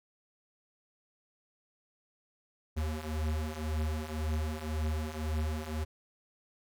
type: beating tone pair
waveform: square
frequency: 76.3 / 78.2 Hz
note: D#2 / D#2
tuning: -33 / +9 cents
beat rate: 1.9 Hz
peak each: -37 / -34 dBFS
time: 2.76-5.85 s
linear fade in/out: 20 ms
effects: none